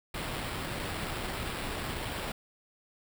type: noise with sample-and-hold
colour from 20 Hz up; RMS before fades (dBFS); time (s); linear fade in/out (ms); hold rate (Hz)
pink; -36; 0.14-2.32; 5; 6300
effects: none